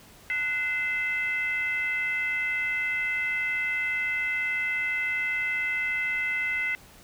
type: tone with frequency modulation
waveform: sine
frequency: 2053 Hz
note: C7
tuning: 33 cents flat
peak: -25 dBFS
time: 0.3-6.75 s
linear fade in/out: 0 ms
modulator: 578 Hz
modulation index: 0.68
effects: pink hiss -52 dBFS RMS until 7.03 s